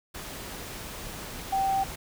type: tone in noise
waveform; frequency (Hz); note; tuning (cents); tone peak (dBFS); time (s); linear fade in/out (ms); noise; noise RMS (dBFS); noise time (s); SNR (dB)
sine; 777; G5; -16; -23; 1.52-1.84; 10; pink; -39; 0.14-1.96; +13
effects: none